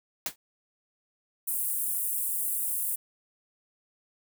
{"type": "noise with exponential decay", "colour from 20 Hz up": "white", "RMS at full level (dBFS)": -26, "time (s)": [0.26, 0.36], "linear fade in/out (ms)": 2, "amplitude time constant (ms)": 20}
{"type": "high-pass noise", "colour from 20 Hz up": "pink", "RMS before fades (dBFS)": -30, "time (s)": [1.47, 2.96], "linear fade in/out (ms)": 10, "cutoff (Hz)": 8900, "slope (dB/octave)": 48}
{"effects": []}